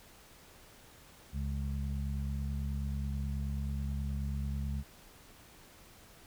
harmonic tone, 69.3 Hz, C#2, in tune, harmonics 1 / 2 / 3, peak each -34 / -39 / -42 dBFS, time 1.32-4.84 s, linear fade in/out 50 ms, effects pink hiss -57 dBFS RMS until 6.26 s

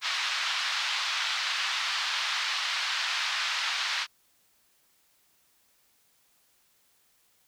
white band-pass noise, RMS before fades -30 dBFS, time 0.01-4.07 s, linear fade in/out 50 ms, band 990 to 4500 Hz, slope 24 dB/octave, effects white hiss -67 dBFS RMS until 7.47 s

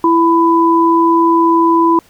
sine tone pair together, 332.9 / 997.6 Hz, E4 / B5, +17 / +17 cents, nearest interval octave + perfect fifth, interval 1900 cents, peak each -10 dBFS, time 0.04-1.99 s, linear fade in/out 2 ms, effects pink hiss -48 dBFS RMS until 2.09 s

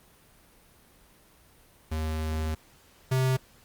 square tone pair in turn, 78.6 / 130.33 Hz, D#2 / C3, +18 / -6 cents, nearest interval major sixth, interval 876 cents, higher second, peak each -28 / -23 dBFS, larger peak second, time 1.91-2.55 / 3.11-3.37 s, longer first, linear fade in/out 10 ms, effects pink hiss -58 dBFS RMS until 3.64 s + Opus 32 kbps

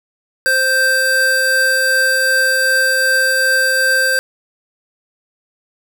square tone pair together, 521.8 / 1568 Hz, C5 / G6, -5 / 0 cents, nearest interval octave + perfect fifth, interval 1905 cents, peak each -21 / -13 dBFS, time 0.46-4.19 s, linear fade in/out 0 ms, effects none

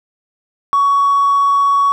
sine tone with hard clipping, 1121 Hz, C#6, 19 cents sharp, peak -10 dBFS, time 0.73-1.92 s, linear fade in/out 0 ms, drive 1 dB, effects none

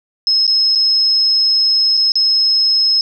sine tone with dropouts, 5170 Hz, E8, 34 cents flat, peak -10 dBFS, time 0.27-3.01 s, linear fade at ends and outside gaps 1 ms, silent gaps 0.468-0.477 / 0.751-0.756 / 1.97-1.974 / 2.12-2.155 s, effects none

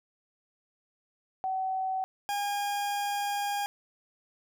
sine / 40% pulse tone pair in turn, 758 / 813.3 Hz, F#5 / G#5, +42 / -36 cents, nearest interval minor second, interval 122 cents, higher second, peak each -28 dBFS, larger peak neither, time 1.44-2.04 / 2.29-3.66 s, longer second, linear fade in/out 0 ms, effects none

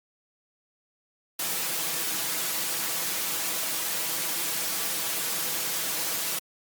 white noise with comb filter, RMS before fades -29 dBFS, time 1.39-6.39 s, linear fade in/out 5 ms, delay 6.1 ms, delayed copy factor +0.65, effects high-pass 150 Hz 12 dB/octave + Opus 48 kbps

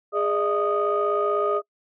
sine tone cluster, 413 / 602 / 658 / 1239 Hz, G#4 / D5 / E5 / D#6, -10 / +43 / -3 / -8 cents, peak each -23 / -26 / -30 / -24 dBFS, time 0.12-1.62 s, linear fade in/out 50 ms, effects noise-tail reverb RT60 0.1 s tail -26 dB re dry + tanh soft clip ceiling -13 dBFS

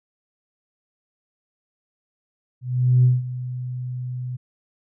sine tone with ADSR envelope, 125.5 Hz, B2, 28 cents sharp, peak -10 dBFS, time 2.61-4.37 s, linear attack 430 ms, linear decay 180 ms, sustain -16 dB, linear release 15 ms, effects tanh soft clip ceiling -7 dBFS

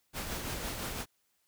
pink noise with tremolo, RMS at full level -36 dBFS, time 0.13-1.06 s, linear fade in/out 50 ms, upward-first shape triangle, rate 5.9 Hz, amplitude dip 40%, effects white hiss -75 dBFS RMS until 1.47 s

